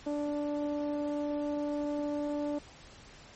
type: tone with low-pass filter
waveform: sawtooth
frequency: 292.8 Hz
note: D4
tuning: 5 cents flat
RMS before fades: -33 dBFS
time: 0.06-2.59 s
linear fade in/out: 10 ms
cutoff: 630 Hz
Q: 1.7
effects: pink hiss -53 dBFS RMS until 3.35 s + MP3 32 kbps